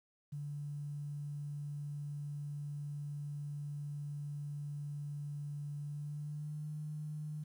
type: tone with pitch glide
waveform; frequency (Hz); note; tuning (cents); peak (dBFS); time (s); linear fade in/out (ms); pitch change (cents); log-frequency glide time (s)
sine; 145.5 to 151.5; D3 to D#3; -16 to -46; -39; 0.32-7.44; 10; +70; 5.8-6.72
effects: 11-bit